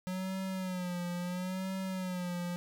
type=tone with vibrato; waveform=square; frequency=182.7 Hz; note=F#3; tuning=22 cents flat; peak=-35 dBFS; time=0.07-2.56 s; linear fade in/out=0 ms; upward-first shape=sine; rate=0.74 Hz; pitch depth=70 cents each way; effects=none